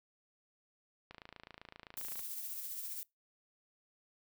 click train, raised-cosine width 0.3 ms, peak -33 dBFS, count 31, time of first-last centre 1.11-2.193 s, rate 27.7 Hz
violet noise with tremolo, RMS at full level -41 dBFS, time 1.97-3.03 s, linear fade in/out 0 ms, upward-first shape triangle, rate 15 Hz, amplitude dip 40%
effects noise-tail reverb RT60 0.2 s tail -24 dB re dry

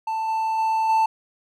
triangle tone with level steps, 886 Hz, A5, 12 cents sharp, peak -21 / -19 / -17 / -14 dBFS, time 0.07-1.06 s, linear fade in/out 5 ms, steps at 0.28 / 0.58 / 0.89 s, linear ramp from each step 5 ms, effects none

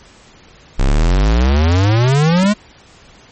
square exponential sweep, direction up, 30.81 to 215 Hz, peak -10 dBFS, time 0.78-2.54 s, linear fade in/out 20 ms, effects pink hiss -44 dBFS RMS until 3.31 s + MP3 32 kbps

